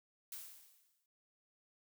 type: noise with exponential decay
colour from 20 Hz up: blue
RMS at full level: -45 dBFS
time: 0.32-1.06 s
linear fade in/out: 2 ms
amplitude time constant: 160 ms
effects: none